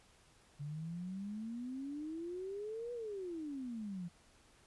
sine exponential two-way sweep, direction up then down, 141.7 to 489.1 to 168.1 Hz, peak -40 dBFS, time 0.59-4.09 s, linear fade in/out 20 ms, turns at 2.93 s, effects pink hiss -66 dBFS RMS until 4.66 s + resampled to 24000 Hz

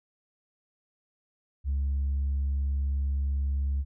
sine tone, 69.3 Hz, C#2, in tune, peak -23 dBFS, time 1.64-3.85 s, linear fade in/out 50 ms, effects tanh soft clip ceiling -23 dBFS

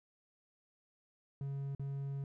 triangle tone with dropouts, 138.59 Hz, C#3, in tune, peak -35 dBFS, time 1.41-2.24 s, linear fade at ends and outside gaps 2 ms, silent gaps 1.75-1.795 s, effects none

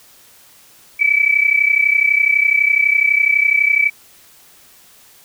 sine tone pair together, 2282 / 2314 Hz, C#7 / D7, +50 / -26 cents, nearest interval unison, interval 24 cents, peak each -14 dBFS, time 0.99-3.9 s, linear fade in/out 20 ms, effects white hiss -47 dBFS RMS until 5.24 s

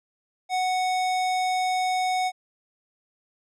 square tone, 740 Hz, F#5, in tune, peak -23 dBFS, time 0.49-2.32 s, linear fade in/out 50 ms, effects low-pass 8000 Hz 12 dB/octave

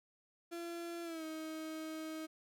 35% pulse tone with pitch glide, 340.5 to 315.9 Hz, F4 to D#4, -44 to +26 cents, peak -40 dBFS, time 0.51-2.27 s, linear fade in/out 20 ms, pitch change -130 cents, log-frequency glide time 1.03-1.24 s, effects none

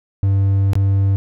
triangle tone with dropouts, 98 Hz, G2, in tune, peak -10 dBFS, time 0.23-1.16 s, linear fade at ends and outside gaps 0 ms, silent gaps 0.733-0.754 s, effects none

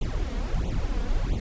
brown noise with flanger, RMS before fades -26 dBFS, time 0.01-1.4 s, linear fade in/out 5 ms, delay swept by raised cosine 0.29 to 4.29 ms, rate 1.5 Hz, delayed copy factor +1, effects resampled to 16000 Hz

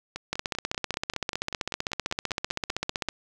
two click trains, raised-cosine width 0.2 ms, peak -10 / -16 dBFS, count 44 / 16, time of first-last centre 0.33-3.086 / 0.16-3.09 s, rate 15.6 / 5.12 Hz, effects none

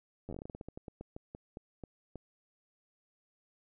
slowing click train, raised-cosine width 2 ms, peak -30 dBFS, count 21, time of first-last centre 0.29-2.157 s, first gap 10 ms, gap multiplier 1.2, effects none

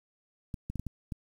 clicks, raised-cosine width 5 ms, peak -23 dBFS, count 6, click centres 0.542 / 0.7 / 0.757 / 0.796 / 0.867 / 1.122 s, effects 9-bit

